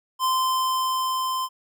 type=tone with level ramp; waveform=square; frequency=1036 Hz; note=C6; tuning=17 cents flat; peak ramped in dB=-20 to -25 dBFS; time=0.19-1.49 s; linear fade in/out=50 ms; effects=none